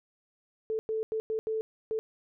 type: tone bursts at uneven times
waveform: sine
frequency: 440 Hz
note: A4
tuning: in tune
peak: -28 dBFS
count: 6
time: 0.7-0.79 / 0.89-1.03 / 1.12-1.2 / 1.3-1.39 / 1.47-1.61 / 1.91-1.99 s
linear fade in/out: 0 ms
effects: none